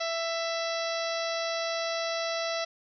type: harmonic tone with a mistuned harmonic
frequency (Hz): 664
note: E5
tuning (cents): +12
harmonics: 1 / 2 / 3 / 4 / 5 / 6 / 7 / 8 / 9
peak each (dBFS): -31 / -37 / -38 / -41 / -42 / -39 / -42 / -41 / -45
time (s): 0-2.65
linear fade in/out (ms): 10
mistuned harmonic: 9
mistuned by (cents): -30
effects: none